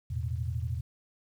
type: chord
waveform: sine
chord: E suspended fourth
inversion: none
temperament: equal with one note detuned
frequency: 82.41 / 110.7 / 123.47 Hz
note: E2 / A2 / B2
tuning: 0 / +11 / 0 cents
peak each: -33 / -35 / -35 dBFS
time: 0.1-0.81 s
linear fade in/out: 10 ms
effects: 10-bit